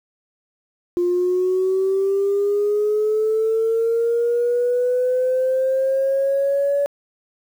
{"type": "linear sweep", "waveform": "sine", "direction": "up", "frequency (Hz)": [350.1, 570], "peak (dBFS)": -15, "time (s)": [0.97, 6.86], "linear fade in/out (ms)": 0, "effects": ["tanh soft clip ceiling -12 dBFS", "8-bit"]}